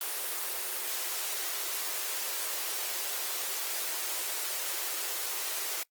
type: high-pass noise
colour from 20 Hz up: white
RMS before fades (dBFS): -34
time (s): 0.01-5.83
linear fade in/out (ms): 2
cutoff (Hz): 330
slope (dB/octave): 96
effects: noise-tail reverb RT60 0.1 s tail -23 dB re dry + Opus 24 kbps